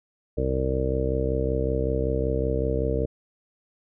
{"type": "harmonic tone", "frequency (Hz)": 65.3, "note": "C2", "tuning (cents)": -3, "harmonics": [1, 2, 3, 4, 5, 6, 7, 8, 9], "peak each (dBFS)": [-27, -30, -37, -34, -33, -38, -27, -37, -32], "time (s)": [0.37, 3.06], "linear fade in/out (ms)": 10, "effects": []}